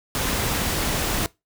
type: noise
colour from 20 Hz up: pink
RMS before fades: -24 dBFS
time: 0.15-1.26 s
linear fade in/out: 0 ms
effects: noise-tail reverb RT60 0.2 s tail -21 dB re dry